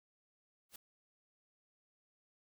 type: noise with exponential growth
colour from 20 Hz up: white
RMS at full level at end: -45 dBFS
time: 0.69-0.76 s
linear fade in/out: 5 ms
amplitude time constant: 15 ms
effects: none